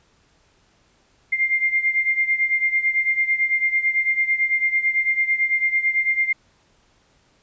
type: beating tone pair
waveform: sine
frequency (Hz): 2104 / 2113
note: C7 / C7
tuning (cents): +9 / +16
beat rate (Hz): 9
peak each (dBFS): -19 / -23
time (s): 1.32-6.33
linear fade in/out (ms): 10
effects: pink hiss -60 dBFS RMS until 7.42 s + resampled to 16000 Hz